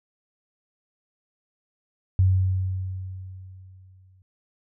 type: tone with exponential decay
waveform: sine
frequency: 93.6 Hz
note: F#2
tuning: 20 cents sharp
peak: -14 dBFS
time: 2.19-4.22 s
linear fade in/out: 0 ms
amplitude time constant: 440 ms
effects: none